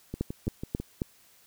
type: two click trains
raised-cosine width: 3 ms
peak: -21 / -15 dBFS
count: 5 / 4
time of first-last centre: 0.14-0.8 / 0.21-1.019 s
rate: 6.06 / 3.71 Hz
effects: white hiss -60 dBFS RMS until 1.46 s